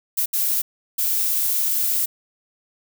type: noise bursts at uneven times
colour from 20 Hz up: violet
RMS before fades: -21 dBFS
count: 3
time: 0.17-0.26 / 0.33-0.62 / 0.98-2.06 s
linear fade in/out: 10 ms
effects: none